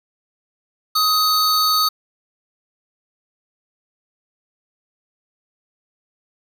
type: tone pair together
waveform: square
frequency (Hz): 1256 / 4485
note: D#6 / C#8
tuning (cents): +16 / +19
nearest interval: octave + minor seventh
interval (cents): 2203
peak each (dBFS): -18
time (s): 0.95-1.89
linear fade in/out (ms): 10
effects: none